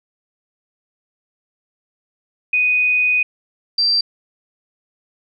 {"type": "tone pair in turn", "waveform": "sine", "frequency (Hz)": [2489, 4699], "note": ["D#7", "D8"], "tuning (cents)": [0, 0], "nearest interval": "major seventh", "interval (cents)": 1100, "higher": "second", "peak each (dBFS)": -13, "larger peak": "neither", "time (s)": [[2.53, 3.23], [3.78, 4.01]], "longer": "first", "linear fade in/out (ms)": 5, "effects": []}